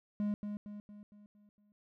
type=tone with echo; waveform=triangle; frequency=207.1 Hz; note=G#3; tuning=5 cents flat; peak=-29 dBFS; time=0.2-0.34 s; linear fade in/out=0 ms; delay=230 ms; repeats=6; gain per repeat=-6 dB; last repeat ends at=1.72 s; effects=none